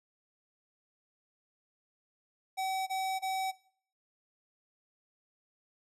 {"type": "tone bursts", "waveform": "square", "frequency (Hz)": 762, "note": "G5", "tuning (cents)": -49, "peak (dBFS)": -32, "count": 3, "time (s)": [2.57, 3.518], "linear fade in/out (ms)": 20, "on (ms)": 300, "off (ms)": 24, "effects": ["noise-tail reverb RT60 0.5 s tail -19 dB re dry", "resampled to 32000 Hz"]}